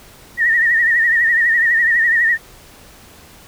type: tone with vibrato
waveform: sine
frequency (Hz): 1862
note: A#6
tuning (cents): -2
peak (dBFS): -11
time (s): 0.37-2.38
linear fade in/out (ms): 50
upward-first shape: triangle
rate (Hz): 12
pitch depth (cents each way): 91
effects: pink hiss -43 dBFS RMS until 3.47 s